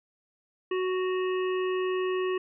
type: harmonic tone with a mistuned harmonic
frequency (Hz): 370.6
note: F#4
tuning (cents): +3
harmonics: 1 / 3 / 5 / 7 / 8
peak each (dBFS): -26 / -36 / -40 / -43 / -44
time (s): 0.71-2.38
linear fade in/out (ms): 5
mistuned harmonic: 8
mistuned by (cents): -57
effects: none